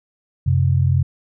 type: tone pair together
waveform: sine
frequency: 92.12 / 133 Hz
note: F#2 / C3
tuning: -7 / +29 cents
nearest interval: tritone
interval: 636 cents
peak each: -16 dBFS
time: 0.46-1.03 s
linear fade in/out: 10 ms
effects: none